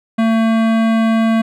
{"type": "tone with hard clipping", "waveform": "sine", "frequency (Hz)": 224.9, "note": "A3", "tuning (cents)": 38, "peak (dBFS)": -13, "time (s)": [0.18, 1.42], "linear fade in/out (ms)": 10, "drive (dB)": 18, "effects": []}